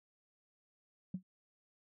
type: tone with exponential decay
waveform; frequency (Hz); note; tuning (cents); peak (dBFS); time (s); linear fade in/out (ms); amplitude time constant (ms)
sine; 185; F#3; 0; -32; 1.14-1.23; 5; 18
effects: tanh soft clip ceiling -29 dBFS